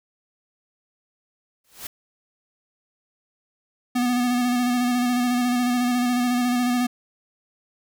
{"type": "noise with exponential growth", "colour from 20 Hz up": "white", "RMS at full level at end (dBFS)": -30, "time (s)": [1.64, 1.87], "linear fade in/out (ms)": 5, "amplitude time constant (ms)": 50}
{"type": "tone with vibrato", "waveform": "square", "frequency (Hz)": 245.8, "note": "B3", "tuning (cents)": -8, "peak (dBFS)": -20, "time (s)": [3.95, 6.87], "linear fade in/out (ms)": 10, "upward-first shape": "square", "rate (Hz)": 14, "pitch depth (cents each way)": 21}
{"effects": []}